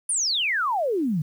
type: exponential sweep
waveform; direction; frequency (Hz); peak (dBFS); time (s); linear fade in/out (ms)
sine; down; 10000 to 143.9; -21; 0.09-1.22; 5
effects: 9-bit